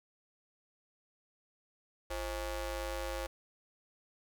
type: ring-modulated tone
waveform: sawtooth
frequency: 292.1 Hz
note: D4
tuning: 9 cents flat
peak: -29 dBFS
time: 2.1-3.27 s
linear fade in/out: 10 ms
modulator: 241 Hz
effects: none